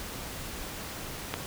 click, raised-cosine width 0.3 ms, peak -14 dBFS, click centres 1.34 s, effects pink hiss -39 dBFS RMS until 1.46 s

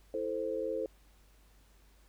sine chord, A minor, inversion second, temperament equal, 329.6 / 440 / 523.3 Hz, E4 / A4 / C5, 0 / 0 / 0 cents, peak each -40 / -36 / -35 dBFS, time 0.14-0.86 s, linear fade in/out 2 ms, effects added 50 Hz sine -60 dBFS peak until 2.08 s + pink hiss -67 dBFS RMS until 2.08 s

